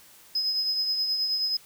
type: tone with tremolo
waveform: sine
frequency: 5070 Hz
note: D#8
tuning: 32 cents sharp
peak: -20 dBFS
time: 0.35-1.57 s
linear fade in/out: 5 ms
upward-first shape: triangle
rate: 9.4 Hz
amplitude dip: 55%
effects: tanh soft clip ceiling -21 dBFS + white hiss -53 dBFS RMS until 1.65 s